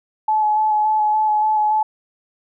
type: tone with vibrato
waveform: sine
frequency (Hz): 856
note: A5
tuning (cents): -48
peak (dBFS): -14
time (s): 0.28-1.83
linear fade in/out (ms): 5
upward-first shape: square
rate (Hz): 3.5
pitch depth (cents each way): 14
effects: none

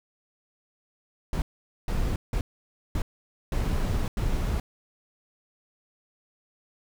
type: noise bursts at uneven times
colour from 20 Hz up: brown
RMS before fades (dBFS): -26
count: 6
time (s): 1.33-1.42 / 1.88-2.16 / 2.33-2.41 / 2.95-3.02 / 3.52-4.08 / 4.17-4.6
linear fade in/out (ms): 2
effects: none

